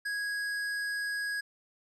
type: tone with hard clipping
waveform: triangle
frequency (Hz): 1656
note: G#6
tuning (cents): -5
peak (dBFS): -33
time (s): 0.05-1.41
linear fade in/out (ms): 10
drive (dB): 15
effects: none